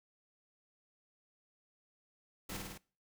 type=noise with echo; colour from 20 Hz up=pink; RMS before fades=-43 dBFS; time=2.49-2.57 s; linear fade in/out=5 ms; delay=52 ms; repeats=4; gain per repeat=-2 dB; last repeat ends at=2.778 s; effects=noise-tail reverb RT60 0.4 s tail -23 dB re dry